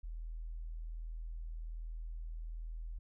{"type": "tone", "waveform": "sine", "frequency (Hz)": 40.63, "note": "E1", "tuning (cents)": -24, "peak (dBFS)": -40, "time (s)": [0.03, 2.99], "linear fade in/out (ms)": 10, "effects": []}